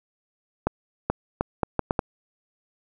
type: accelerating click train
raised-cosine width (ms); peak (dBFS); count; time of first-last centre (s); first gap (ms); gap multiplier
1; -7; 7; 0.67-1.992; 430; 0.72
effects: none